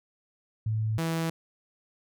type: tone pair in turn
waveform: sine / sawtooth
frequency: 109.4 / 163.91 Hz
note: A2 / E3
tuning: -9 / -10 cents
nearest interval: perfect fifth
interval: 699 cents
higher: second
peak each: -25 / -23 dBFS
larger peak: second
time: 0.66-0.98 / 0.98-1.3 s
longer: neither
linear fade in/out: 5 ms
effects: none